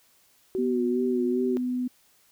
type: tone with vibrato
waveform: sine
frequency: 372.2 Hz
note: F#4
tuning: 10 cents sharp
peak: -25 dBFS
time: 0.55-1.57 s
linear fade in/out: 0 ms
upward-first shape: sine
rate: 2.5 Hz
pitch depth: 55 cents each way
type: tone with pitch glide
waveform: sine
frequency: 246.9 to 250.1 Hz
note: B3 to B3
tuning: 0 to +22 cents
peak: -25 dBFS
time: 0.58-1.88 s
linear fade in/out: 10 ms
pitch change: +22 cents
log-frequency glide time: 0.95-1.39 s
effects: white hiss -62 dBFS RMS until 2.31 s